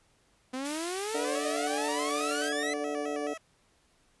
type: exponential sweep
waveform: sawtooth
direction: up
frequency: 251.4 to 2055 Hz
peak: -29 dBFS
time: 0.53-2.74 s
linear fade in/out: 10 ms
type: high-pass noise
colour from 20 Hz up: white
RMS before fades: -39 dBFS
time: 0.64-2.5 s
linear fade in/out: 20 ms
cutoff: 1700 Hz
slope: 12 dB/octave
type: tone with vibrato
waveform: 15% pulse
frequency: 612 Hz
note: D#5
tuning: 29 cents flat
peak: -33 dBFS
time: 1.14-3.38 s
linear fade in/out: 10 ms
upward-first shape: square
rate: 4.7 Hz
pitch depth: 100 cents each way
type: harmonic tone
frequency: 146.83 Hz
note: D3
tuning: in tune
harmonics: 2 / 3 / 4 / 5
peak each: -36 / -35 / -37 / -39 dBFS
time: 1.14-3.34 s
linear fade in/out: 10 ms
effects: pink hiss -67 dBFS RMS until 4.2 s + resampled to 24000 Hz